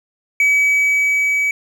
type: tone with level ramp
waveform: triangle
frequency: 2280 Hz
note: C#7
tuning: 48 cents sharp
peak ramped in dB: -9 to -13 dBFS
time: 0.4-1.51 s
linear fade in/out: 2 ms
effects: none